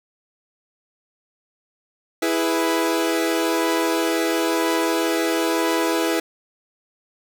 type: chord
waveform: sawtooth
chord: E major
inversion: none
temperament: equal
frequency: 329.6 / 415.3 / 493.9 Hz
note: E4 / G#4 / B4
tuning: 0 / 0 / 0 cents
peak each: -17 / -22 / -21 dBFS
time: 2.22-6.2 s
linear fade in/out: 5 ms
effects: none